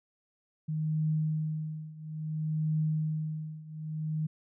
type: tone with tremolo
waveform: sine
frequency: 155.56 Hz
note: D#3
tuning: in tune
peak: -25 dBFS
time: 0.68-4.27 s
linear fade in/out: 10 ms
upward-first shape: triangle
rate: 0.59 Hz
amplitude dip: 90%
effects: none